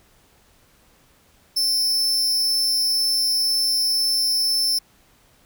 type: tone with amplitude modulation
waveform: 40% pulse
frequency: 5290 Hz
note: E8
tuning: 5 cents sharp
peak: -14 dBFS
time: 1.56-4.79 s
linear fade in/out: 10 ms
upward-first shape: sine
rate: 218 Hz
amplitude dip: 70%
effects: pink hiss -57 dBFS RMS until 5.45 s